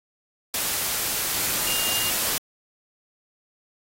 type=tone in noise; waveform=sine; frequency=2815 Hz; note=F7; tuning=13 cents sharp; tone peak=-28 dBFS; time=1.67-2.1 s; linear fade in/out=2 ms; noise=white; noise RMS=-25 dBFS; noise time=0.54-2.38 s; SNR=-6 dB; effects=AAC 48 kbps